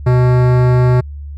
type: tone with hard clipping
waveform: sine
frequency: 124.9 Hz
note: B2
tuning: 20 cents sharp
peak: -10 dBFS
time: 0.06-1.01 s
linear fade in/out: 10 ms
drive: 18 dB
effects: added 72 Hz sine -25 dBFS peak until 1.37 s